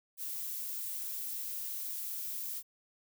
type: noise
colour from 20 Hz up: violet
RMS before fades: -39 dBFS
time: 0.17-2.63 s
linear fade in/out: 50 ms
effects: none